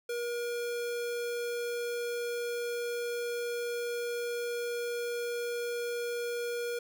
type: tone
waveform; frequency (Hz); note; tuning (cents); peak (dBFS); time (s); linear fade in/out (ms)
square; 477.2; A#4; +41; -33; 0.09-6.79; 5
effects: none